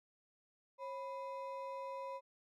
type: ring-modulated tone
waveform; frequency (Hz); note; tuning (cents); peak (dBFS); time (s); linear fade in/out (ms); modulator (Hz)
triangle; 766; G5; -40; -37; 0.78-2.21; 50; 224
effects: none